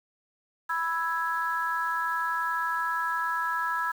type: chord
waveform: sine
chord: E major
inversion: second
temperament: equal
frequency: 987.8 / 1318.5 / 1661.2 Hz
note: B5 / E6 / G#6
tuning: 0 / 0 / 0 cents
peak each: -30 dBFS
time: 0.69-3.92 s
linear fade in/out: 10 ms
effects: tanh soft clip ceiling -16 dBFS + 8-bit